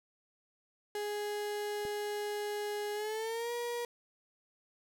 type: tone with pitch glide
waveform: 35% pulse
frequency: 415.3 to 477.1 Hz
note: G#4 to A#4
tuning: 0 to +40 cents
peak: -33 dBFS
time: 0.95-3.85 s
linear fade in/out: 2 ms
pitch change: +240 cents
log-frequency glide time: 2.94-3.52 s
type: click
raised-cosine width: 2 ms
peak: -32 dBFS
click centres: 1.852 s
effects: none